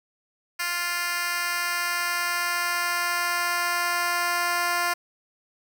10% pulse tone with high-pass filter sweep, 349.2 Hz, F4, in tune, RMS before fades -26 dBFS, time 0.59-4.94 s, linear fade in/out 10 ms, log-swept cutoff 1700 to 740 Hz, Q 0.84, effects none

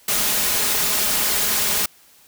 white noise with comb filter, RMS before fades -20 dBFS, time 0.08-1.86 s, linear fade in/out 5 ms, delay 4.8 ms, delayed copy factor +0.5, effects white hiss -52 dBFS RMS until 2.27 s

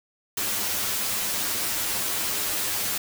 white noise with comb filter, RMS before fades -27 dBFS, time 0.37-2.98 s, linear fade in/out 5 ms, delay 9.8 ms, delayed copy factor +0.9, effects none

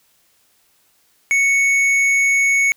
sine tone with hard clipping, 2217 Hz, C#7, in tune, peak -14 dBFS, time 1.31-2.72 s, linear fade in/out 0 ms, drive 7 dB, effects white hiss -59 dBFS RMS until 2.76 s

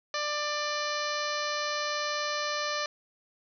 harmonic tone, 593 Hz, D5, 17 cents sharp, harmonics 1 / 2 / 3 / 4 / 5 / 6 / 7 / 8 / 9 / 10, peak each -35 / -34 / -36 / -40 / -42 / -44 / -38 / -42 / -43 / -42 dBFS, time 0.14-2.86 s, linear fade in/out 2 ms, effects none

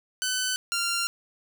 10% pulse tone pair in turn, 1510 / 1385.8 Hz, F#6 / F6, +35 / -14 cents, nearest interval minor second, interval 149 cents, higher first, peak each -17 dBFS, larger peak neither, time 0.22-0.56 / 0.72-1.07 s, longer second, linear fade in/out 0 ms, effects none

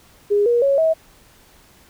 sine tone with pitch steps, 410 / 476.4 / 553.6 / 643.4 Hz, G#4 / A#4 / C#5 / E5, -22 / +38 / -2 / -42 cents, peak -13 dBFS, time 0.3-0.94 s, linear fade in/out 20 ms, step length 160 ms, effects pink hiss -51 dBFS RMS until 1.89 s

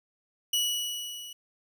sawtooth tone with level ramp, 2935 Hz, F#7, 15 cents flat, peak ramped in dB -20 to -38 dBFS, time 0.53-1.33 s, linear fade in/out 5 ms, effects 10-bit

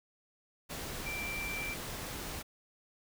sine tone in noise, 2349 Hz, D7, in tune, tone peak -37 dBFS, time 1.05-1.75 s, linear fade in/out 20 ms, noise pink, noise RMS -41 dBFS, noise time 0.69-2.43 s, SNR +1 dB, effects none

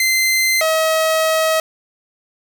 sawtooth tone pair in turn, 2073 / 638.4 Hz, C7 / D#5, -17 / +44 cents, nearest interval octave + minor sixth, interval 2039 cents, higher first, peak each -10 dBFS, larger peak neither, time 0-0.61 / 0.61-1.6 s, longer second, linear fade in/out 2 ms, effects 7-bit

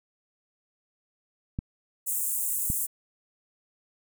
clicks, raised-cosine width 5 ms, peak -17 dBFS, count 2, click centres 1.589 / 2.701 s
pink high-pass noise, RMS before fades -29 dBFS, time 2.06-2.87 s, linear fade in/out 20 ms, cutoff 7700 Hz, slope 48 dB/octave
effects none

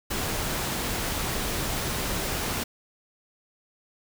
pink noise, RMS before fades -29 dBFS, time 0.1-2.64 s, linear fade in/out 10 ms, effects none

